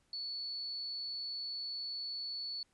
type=tone; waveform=sine; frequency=4435 Hz; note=C#8; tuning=in tune; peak=-38 dBFS; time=0.13-2.63 s; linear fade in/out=2 ms; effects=pink hiss -74 dBFS RMS until 2.73 s + resampled to 24000 Hz